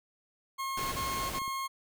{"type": "tone bursts", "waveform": "40% pulse", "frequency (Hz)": 1077, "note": "C6", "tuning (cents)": 50, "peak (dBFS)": -32, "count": 3, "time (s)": [0.58, 1.68], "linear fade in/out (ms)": 20, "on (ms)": 350, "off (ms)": 25}
{"type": "noise", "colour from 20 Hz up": "pink", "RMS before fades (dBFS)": -38, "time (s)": [0.77, 1.39], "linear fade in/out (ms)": 5}
{"type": "clicks", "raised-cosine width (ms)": 3, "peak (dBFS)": -35, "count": 4, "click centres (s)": [1.173, 1.38, 1.418, 1.479]}
{"effects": []}